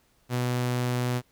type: tone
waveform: sawtooth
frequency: 123.7 Hz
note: B2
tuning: 3 cents sharp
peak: -21 dBFS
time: 0.29-1.22 s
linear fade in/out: 50 ms
effects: pink hiss -66 dBFS RMS until 1.31 s